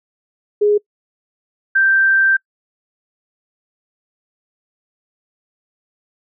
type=tone pair in turn; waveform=sine; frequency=415.3 / 1568 Hz; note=G#4 / G6; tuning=0 / 0 cents; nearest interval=octave + major seventh; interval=2300 cents; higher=second; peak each=-10 dBFS; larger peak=neither; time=0.61-0.78 / 1.75-2.37 s; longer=second; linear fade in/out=10 ms; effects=noise-tail reverb RT60 0.1 s tail -25 dB re dry